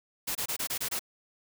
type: noise bursts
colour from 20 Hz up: white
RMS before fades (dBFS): -32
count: 7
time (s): 0.27-0.994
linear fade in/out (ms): 10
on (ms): 82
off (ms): 25
effects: none